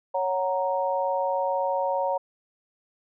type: chord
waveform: sine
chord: F# major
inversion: second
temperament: equal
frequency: 554.4 / 740 / 932.3 Hz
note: C#5 / F#5 / A#5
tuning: 0 / 0 / 0 cents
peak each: -26 / -30 / -27 dBFS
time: 0.14-2.18 s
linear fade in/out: 10 ms
effects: none